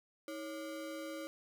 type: ring-modulated tone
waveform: square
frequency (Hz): 436.6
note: A4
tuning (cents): -13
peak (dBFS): -39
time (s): 0.28-1.27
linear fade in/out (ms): 0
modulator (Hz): 117
effects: none